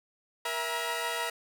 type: tone cluster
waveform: 15% pulse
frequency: 472.8 / 659 / 823 / 952 Hz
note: A#4 / E5 / G#5 / A#5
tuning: +24 / -1 / -16 / +36 cents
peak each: -30 / -29 / -37 / -28 dBFS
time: 0.45-1.3 s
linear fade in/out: 5 ms
effects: none